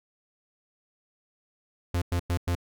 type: tone bursts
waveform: 45% pulse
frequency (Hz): 87.31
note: F2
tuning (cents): 0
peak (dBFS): -24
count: 4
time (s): 1.94-2.552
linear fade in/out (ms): 5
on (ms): 78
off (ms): 100
effects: none